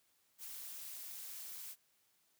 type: noise with amplitude modulation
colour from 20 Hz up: blue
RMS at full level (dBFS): -45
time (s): 0.38-1.76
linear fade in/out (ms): 50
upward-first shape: sine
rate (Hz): 244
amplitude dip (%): 65
effects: white hiss -75 dBFS RMS until 2.39 s + high-pass 60 Hz 12 dB/octave